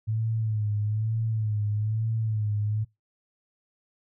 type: tone with vibrato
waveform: sine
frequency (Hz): 108.3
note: A2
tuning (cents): -27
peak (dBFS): -24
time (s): 0.07-2.85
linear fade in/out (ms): 20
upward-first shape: sine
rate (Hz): 1.1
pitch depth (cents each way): 65
effects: noise-tail reverb RT60 0.2 s tail -23 dB re dry